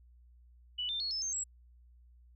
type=tone with pitch steps; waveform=sine; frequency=2960 / 3582 / 4334 / 5244 / 6345 / 7677 Hz; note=F#7 / A7 / C#8 / E8 / G8 / A#8; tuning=0 / +30 / -40 / -10 / +20 / +50 cents; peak=-33 dBFS; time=0.78-1.44 s; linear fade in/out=10 ms; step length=110 ms; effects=added 60 Hz sine -57 dBFS peak until 2.35 s